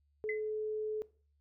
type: tone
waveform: sine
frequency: 430 Hz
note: A4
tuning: 40 cents flat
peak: -34 dBFS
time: 0.24-1.02 s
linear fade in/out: 0 ms
type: tone with exponential decay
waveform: sine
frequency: 2034 Hz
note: C7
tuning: 50 cents flat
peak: -32 dBFS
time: 0.29-0.46 s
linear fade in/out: 2 ms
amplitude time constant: 35 ms
effects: noise-tail reverb RT60 0.4 s tail -19 dB re dry + added 72 Hz sine -70 dBFS peak until 1.4 s